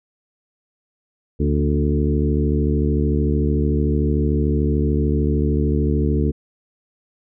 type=harmonic tone with a mistuned harmonic; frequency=73.42 Hz; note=D2; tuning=in tune; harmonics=1 / 2 / 3 / 4 / 5 / 6; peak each=-19 / -22 / -24 / -25 / -26 / -27 dBFS; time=1.39-6.32 s; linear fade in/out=20 ms; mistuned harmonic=3; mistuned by=+48 cents; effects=none